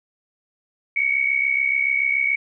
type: tone pair together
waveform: sine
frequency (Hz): 2202 / 2269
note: C#7 / C#7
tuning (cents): -12 / +40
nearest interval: minor second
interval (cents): 52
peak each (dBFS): -21 / -20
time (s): 0.96-2.36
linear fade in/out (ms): 5
effects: none